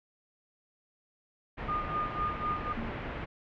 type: low-pass noise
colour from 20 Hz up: pink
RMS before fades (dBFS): -38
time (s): 1.57-3.26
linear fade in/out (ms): 20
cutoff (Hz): 2500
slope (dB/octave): 24
type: tone with tremolo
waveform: sine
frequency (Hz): 1219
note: D#6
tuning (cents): -36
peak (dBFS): -28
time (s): 1.68-2.73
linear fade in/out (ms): 10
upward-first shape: sine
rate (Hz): 4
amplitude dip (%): 80
type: tone with exponential decay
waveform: sine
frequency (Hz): 228.7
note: A#3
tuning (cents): -33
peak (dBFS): -31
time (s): 2.77-3.11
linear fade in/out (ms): 5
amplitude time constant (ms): 72
effects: none